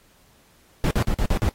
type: noise bursts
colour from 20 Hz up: brown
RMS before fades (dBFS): -20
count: 6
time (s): 0.84-1.489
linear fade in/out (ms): 0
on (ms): 69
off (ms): 47
effects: pink hiss -58 dBFS RMS until 1.54 s + AAC 48 kbps